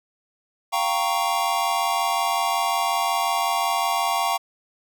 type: chord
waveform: square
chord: G half-diminished seventh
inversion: third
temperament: equal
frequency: 698.5 / 784 / 932.3 / 1108.7 Hz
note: F5 / G5 / Bb5 / Db6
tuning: 0 / 0 / 0 / 0 cents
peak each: -27 dBFS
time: 0.72-4.38 s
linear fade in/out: 20 ms
effects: none